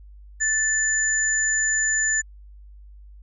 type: tone pair together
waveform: sine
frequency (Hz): 1756 / 7020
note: A6 / A8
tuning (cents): -4 / -5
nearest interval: 2 octaves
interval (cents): 2399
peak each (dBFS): -22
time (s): 0.4-2.22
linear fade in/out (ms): 20
effects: added 50 Hz sine -42 dBFS peak until 3.22 s